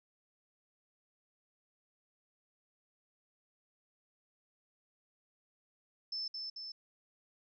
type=tone with echo; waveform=sine; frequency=5274 Hz; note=E8; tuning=in tune; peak=-36 dBFS; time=6.12-6.28 s; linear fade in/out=5 ms; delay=220 ms; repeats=2; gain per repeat=-3 dB; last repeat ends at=6.72 s; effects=none